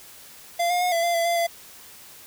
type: tone with pitch steps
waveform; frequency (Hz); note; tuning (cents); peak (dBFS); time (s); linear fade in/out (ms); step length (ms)
square; 689 / 711 / 721 / 673 / 690 / 674 / 687 / 679; F5 / F5 / F#5 / E5 / F5 / E5 / F5 / F5; -24 / +31 / -45 / +36 / -21 / +38 / -29 / -49; -21; 0.59-1.47; 10; 110
effects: white hiss -46 dBFS RMS until 2.26 s